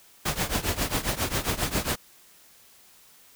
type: noise with tremolo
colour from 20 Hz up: pink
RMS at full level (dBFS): -24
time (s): 0.25-1.96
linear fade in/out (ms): 10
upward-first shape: triangle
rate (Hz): 7.4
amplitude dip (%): 90
effects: white hiss -55 dBFS RMS until 3.35 s